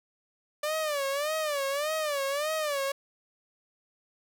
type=tone with vibrato; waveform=sawtooth; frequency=587.3 Hz; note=D5; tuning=in tune; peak=-24 dBFS; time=0.63-2.92 s; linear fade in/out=5 ms; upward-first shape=sine; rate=1.7 Hz; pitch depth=130 cents each way; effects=none